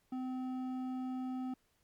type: tone with hard clipping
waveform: sine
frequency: 256.7 Hz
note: C4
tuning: 33 cents flat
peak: -38 dBFS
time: 0.12-1.54 s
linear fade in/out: 5 ms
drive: 8 dB
effects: pink hiss -75 dBFS RMS until 1.83 s + MP3 96 kbps